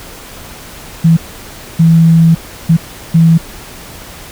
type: tone bursts at uneven times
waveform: sine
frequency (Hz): 164.4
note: E3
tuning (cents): -4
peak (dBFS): -3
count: 4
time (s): 1.04-1.17 / 1.79-2.35 / 2.69-2.77 / 3.14-3.38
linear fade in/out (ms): 10
effects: pink hiss -31 dBFS RMS until 4.31 s